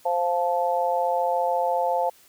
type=harmonic tone; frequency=174.61 Hz; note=F3; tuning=in tune; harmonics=3 / 4 / 5; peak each=-25 / -25 / -25 dBFS; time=0.05-2.1 s; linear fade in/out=10 ms; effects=white hiss -55 dBFS RMS until 2.28 s